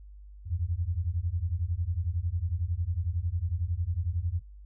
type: beating tone pair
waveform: sine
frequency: 81.1 / 92.1 Hz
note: E2 / F#2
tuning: -28 / -7 cents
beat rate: 11 Hz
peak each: -30 dBFS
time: 0.45-4.42 s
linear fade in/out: 50 ms
effects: added 50 Hz sine -45 dBFS peak until 4.65 s

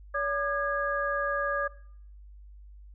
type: tone cluster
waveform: sine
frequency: 569 / 1206 / 1652 Hz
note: C#5 / D6 / G#6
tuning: +45 / +46 / -10 cents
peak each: -31 dBFS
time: 0.14-1.68 s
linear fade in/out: 10 ms
effects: noise-tail reverb RT60 0.6 s tail -19 dB re dry + added 50 Hz sine -46 dBFS peak until 2.94 s

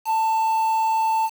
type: tone with quantisation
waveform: triangle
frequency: 889 Hz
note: A5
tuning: 18 cents sharp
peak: -16 dBFS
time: 0.05-1.3 s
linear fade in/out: 50 ms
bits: 6
effects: none

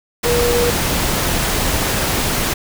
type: tone in noise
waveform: sine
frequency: 480.3 Hz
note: B4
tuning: 48 cents flat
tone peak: -15 dBFS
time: 0.25-0.71 s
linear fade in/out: 10 ms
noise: pink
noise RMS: -18 dBFS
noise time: 0.23-2.54 s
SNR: 0 dB
effects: none

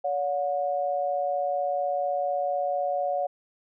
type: tone pair together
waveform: sine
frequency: 568.2 / 724 Hz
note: C#5 / F#5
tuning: +43 / -38 cents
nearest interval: major third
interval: 419 cents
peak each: -27 / -27 dBFS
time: 0.04-3.27 s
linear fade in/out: 10 ms
effects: none

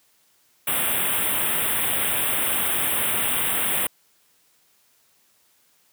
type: band-stop noise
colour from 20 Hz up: white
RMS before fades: -23 dBFS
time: 0.67-3.87 s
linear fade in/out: 5 ms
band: 3600 to 8300 Hz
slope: 96 dB/octave
effects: white hiss -62 dBFS RMS until 5.92 s + high-pass 80 Hz 12 dB/octave

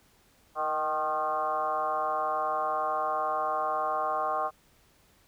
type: tone with frequency modulation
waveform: sine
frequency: 922 Hz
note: A#5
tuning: 19 cents flat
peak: -26 dBFS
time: 0.55-4.51 s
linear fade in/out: 50 ms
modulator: 151 Hz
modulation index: 2.3
effects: pink hiss -63 dBFS RMS until 5.27 s

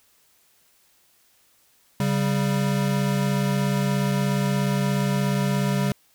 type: tone pair together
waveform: square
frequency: 138.59 / 195.49 Hz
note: C#3 / G3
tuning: 0 / -4 cents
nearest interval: tritone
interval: 596 cents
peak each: -24 dBFS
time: 2-5.92 s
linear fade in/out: 2 ms
effects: white hiss -61 dBFS RMS until 6.14 s

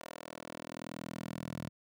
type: tone with high-pass filter sweep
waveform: 10% pulse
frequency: 40.9 Hz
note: E1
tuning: 13 cents flat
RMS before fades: -44 dBFS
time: 0.01-1.69 s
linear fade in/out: 0 ms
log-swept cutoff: 540 to 130 Hz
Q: 1.2
effects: none

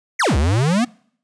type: exponential two-way sweep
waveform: square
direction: down then up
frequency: 2349 to 65.1 to 257.7 Hz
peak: -15 dBFS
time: 0.19-0.85 s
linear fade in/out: 10 ms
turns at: 0.37 s
effects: noise-tail reverb RT60 0.6 s tail -25 dB re dry + resampled to 22050 Hz

